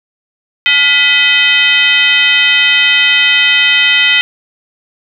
sine tone with frequency modulation, 2545 Hz, D#7, 39 cents sharp, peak -6 dBFS, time 0.66-4.21 s, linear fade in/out 0 ms, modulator 559 Hz, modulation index 1.5, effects none

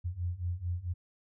sine beating tone pair, 85.7 / 90.2 Hz, F2 / F#2, -32 / -44 cents, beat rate 4.5 Hz, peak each -36 / -34 dBFS, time 0.04-0.94 s, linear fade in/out 20 ms, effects none

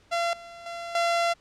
sawtooth tone with level steps, 683 Hz, F5, 39 cents flat, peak -20 / -38 / -30 / -18 dBFS, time 0.11-1.34 s, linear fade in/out 20 ms, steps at 0.33 / 0.66 / 0.95 s, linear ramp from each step 2 ms, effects pink hiss -60 dBFS RMS until 1.4 s + low-pass 6000 Hz 12 dB/octave

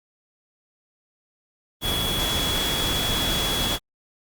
sine tone in noise, 3363 Hz, G#7, 21 cents sharp, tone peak -25 dBFS, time 1.81-3.79 s, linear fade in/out 50 ms, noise pink, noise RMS -26 dBFS, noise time 1.81-3.79 s, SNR -2 dB, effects Opus 32 kbps

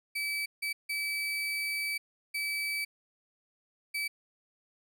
35% pulse tone bursts at uneven times, 2300 Hz, D7, 37 cents flat, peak -29 dBFS, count 5, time 0.15-0.46 / 0.62-0.73 / 0.89-1.98 / 2.34-2.85 / 3.94-4.08 s, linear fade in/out 10 ms, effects none

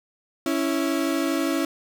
35% pulse tone pair together, 277.2 / 329.6 Hz, C#4 / E4, 0 / 0 cents, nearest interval minor third, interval 300 cents, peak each -23 dBFS, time 0.46-1.65 s, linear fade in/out 2 ms, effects none

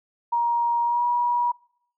sine tone with pitch glide, 944 to 963.3 Hz, A#5 to B5, +22 to -43 cents, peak -19 dBFS, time 0.32-1.52 s, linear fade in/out 10 ms, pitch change +35 cents, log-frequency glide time 0.84-1.04 s, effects noise-tail reverb RT60 0.7 s tail -25 dB re dry

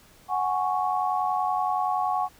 sine chord, F# suspended second, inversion none, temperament equal, 740 / 830.6 / 1108.7 Hz, F#5 / G#5 / C#6, 0 / 0 / 0 cents, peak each -26 / -28 / -28 dBFS, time 0.28-2.29 s, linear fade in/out 50 ms, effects pink hiss -55 dBFS RMS until 2.39 s

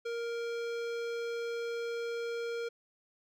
sine tone with hard clipping, 467.3 Hz, A#4, 4 cents sharp, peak -36 dBFS, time 0.05-2.69 s, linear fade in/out 10 ms, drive 17 dB, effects none

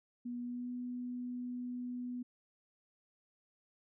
sine tone with pitch glide, 242.6 to 246.8 Hz, B3 to B3, -31 to -1 cents, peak -38 dBFS, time 0.25-2.23 s, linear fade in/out 10 ms, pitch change +30 cents, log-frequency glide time 0.41-0.71 s, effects none

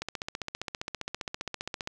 click train, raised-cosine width 0.2 ms, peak -16 dBFS, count 29, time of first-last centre 0.02-1.874 s, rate 15.1 Hz, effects none

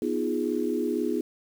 sine chord, F half-diminished seventh, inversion second, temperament equal, 246.9 / 311.1 / 349.2 / 415.3 Hz, Cb4 / Eb4 / F4 / Ab4, 0 / 0 / 0 / 0 cents, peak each -30 dBFS, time 0.02-1.21 s, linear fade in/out 2 ms, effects 8-bit

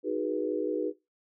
sine chord, G# minor seventh, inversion second, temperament equal with one note detuned, 311.1 / 370 / 415.3 / 486.8 Hz, D#4 / F#4 / G#4 / B4, 0 / 0 / 0 / -25 cents, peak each -33 dBFS, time 0.03-0.93 s, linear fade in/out 50 ms, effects noise-tail reverb RT60 0.2 s tail -17 dB re dry

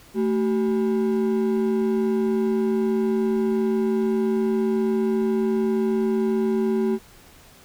triangle ring-modulated tone, 301.3 Hz, D4, 44 cents sharp, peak -14 dBFS, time 0.14-6.99 s, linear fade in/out 50 ms, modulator 80 Hz, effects pink hiss -50 dBFS RMS until 7.64 s

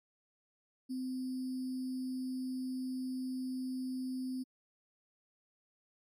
sine tone with sample-and-hold, 257.3 Hz, C4, 29 cents flat, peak -35 dBFS, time 0.89-4.44 s, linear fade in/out 20 ms, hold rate 4900 Hz, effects MP3 64 kbps

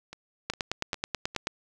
two click trains, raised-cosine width 0.2 ms, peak -24 / -11 dBFS, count 4 / 10, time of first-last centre 0.13-1.35 / 0.5-1.471 s, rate 2.46 / 9.27 Hz, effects none

